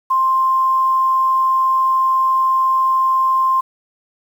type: tone with quantisation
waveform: sine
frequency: 1051 Hz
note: C6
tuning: 7 cents sharp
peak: -12 dBFS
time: 0.1-3.61 s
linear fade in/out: 10 ms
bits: 7
effects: none